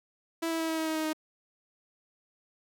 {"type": "tone with pitch steps", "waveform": "sawtooth", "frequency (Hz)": [329.6, 326.9, 324.3, 321.7, 319.1, 316.5, 314, 311.5], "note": ["E4", "E4", "E4", "E4", "D#4", "D#4", "D#4", "D#4"], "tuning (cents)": [0, -14, -28, -42, 44, 30, 16, 2], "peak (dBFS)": -25, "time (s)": [0.42, 1.132], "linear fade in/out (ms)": 10, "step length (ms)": 89, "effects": []}